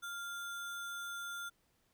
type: tone with sample-and-hold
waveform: sine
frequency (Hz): 1396.9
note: F6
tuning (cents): 0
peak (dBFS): -40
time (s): 0.02-1.5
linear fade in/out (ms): 20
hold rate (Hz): 4900
effects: pink hiss -75 dBFS RMS until 1.93 s